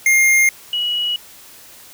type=tone pair in turn; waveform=square / sine; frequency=2122 / 2917 Hz; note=C7 / F#7; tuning=+24 / -25 cents; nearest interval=tritone; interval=551 cents; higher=second; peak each=-11 / -17 dBFS; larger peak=first; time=0.06-0.49 / 0.73-1.16 s; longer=neither; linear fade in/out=2 ms; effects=white hiss -42 dBFS RMS until 1.93 s